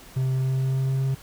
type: tone with pitch glide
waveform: triangle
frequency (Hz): 130.81 to 133.94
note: C3 to C3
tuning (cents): 0 to +41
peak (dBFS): -19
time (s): 0.16-1.15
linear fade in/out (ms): 10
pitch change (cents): +41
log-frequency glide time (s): 0.33-1.03
effects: pink hiss -47 dBFS RMS until 1.22 s